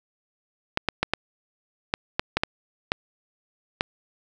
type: clicks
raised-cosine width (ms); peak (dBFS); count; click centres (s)
0.3; -5; 10; 0.774 / 0.887 / 1.03 / 1.136 / 1.939 / 2.195 / 2.37 / 2.435 / 2.919 / 3.809
effects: none